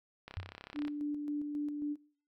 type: click train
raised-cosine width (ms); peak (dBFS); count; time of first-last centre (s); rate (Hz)
0.3; -29; 21; 0.28-0.881; 33.3
type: tone with exponential decay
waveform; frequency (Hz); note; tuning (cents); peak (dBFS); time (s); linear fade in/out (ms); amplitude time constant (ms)
sine; 92.4; F#2; -2; -33; 0.37-0.57; 0; 42
type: tone with tremolo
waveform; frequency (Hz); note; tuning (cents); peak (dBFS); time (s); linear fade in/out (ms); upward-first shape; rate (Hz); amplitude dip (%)
sine; 293.7; D4; 0; -32; 0.74-1.97; 50; square; 3.7; 35
effects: noise-tail reverb RT60 0.5 s tail -22 dB re dry